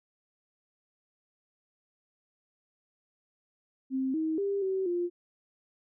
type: tone with pitch steps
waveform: sine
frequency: 263.8 / 317.2 / 398.6 / 381.2 / 350.2 Hz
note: C4 / D#4 / G4 / G4 / F4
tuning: +14 / +33 / +29 / -48 / +5 cents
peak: -27 dBFS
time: 3.9-5.1 s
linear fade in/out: 50 ms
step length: 240 ms
effects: none